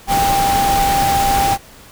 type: tone in noise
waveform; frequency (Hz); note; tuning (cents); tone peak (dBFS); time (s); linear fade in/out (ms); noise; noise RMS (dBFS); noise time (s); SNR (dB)
sine; 793; G5; +20; -13; 0.07-1.58; 50; pink; -20; 0.07-1.58; +4
effects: pink hiss -42 dBFS RMS until 1.91 s